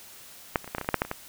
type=clicks; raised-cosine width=0.5 ms; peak=-7 / -26 / -24 / -14 / -14 / -17 / -27 / -9 / -6 / -8 / -22 / -14 dBFS; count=12; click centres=0.558 / 0.644 / 0.677 / 0.749 / 0.783 / 0.813 / 0.846 / 0.889 / 0.943 / 1.019 / 1.05 / 1.114 s; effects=white hiss -48 dBFS RMS until 1.28 s